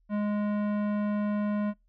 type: tone with tanh clipping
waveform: sine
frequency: 207.7 Hz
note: G#3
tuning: in tune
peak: -28 dBFS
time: 0.09-1.74 s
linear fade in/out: 50 ms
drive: 16 dB
effects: noise-tail reverb RT60 0.2 s tail -26 dB re dry + added 40 Hz sine -63 dBFS peak until 1.88 s